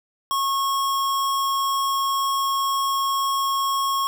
square tone, 1093 Hz, C#6, 25 cents flat, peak -21 dBFS, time 0.31-4.07 s, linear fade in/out 0 ms, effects 10-bit

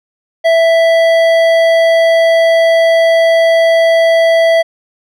sine tone with hard clipping, 660 Hz, E5, 2 cents sharp, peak -8 dBFS, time 0.44-4.63 s, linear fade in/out 20 ms, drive 11 dB, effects none

